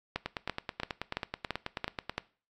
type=two click trains; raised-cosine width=0.3 ms; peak=-17 / -15 dBFS; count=18 / 7; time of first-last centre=0.26-2.096 / 0.16-2.18 s; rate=9.26 / 2.97 Hz; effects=noise-tail reverb RT60 0.4 s tail -20 dB re dry + AAC 64 kbps